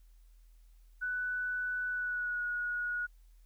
sine tone with pitch glide, 1489 to 1453.3 Hz, F#6 to F#6, +11 to -31 cents, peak -32 dBFS, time 1.01-3.07 s, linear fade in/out 20 ms, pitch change -42 cents, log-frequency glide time 1.88-2.43 s, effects added 41 Hz sine -56 dBFS peak until 3.45 s + white hiss -75 dBFS RMS until 3.45 s

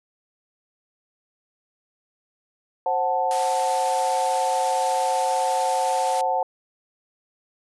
sine chord, F# diminished, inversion second, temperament equal with one note detuned, 528.4 / 740 / 880 Hz, C5 / F#5 / A5, +17 / 0 / 0 cents, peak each -26 / -23 / -24 dBFS, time 2.86-6.43 s, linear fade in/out 2 ms
white high-pass noise, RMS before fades -33 dBFS, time 3.31-6.21 s, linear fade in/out 0 ms, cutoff 420 Hz, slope 96 dB/octave
effects resampled to 24000 Hz

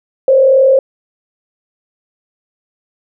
sine tone with frequency modulation, 533 Hz, C5, 32 cents sharp, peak -5 dBFS, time 0.28-0.79 s, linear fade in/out 2 ms, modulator 41.9 Hz, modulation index 0.56, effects none

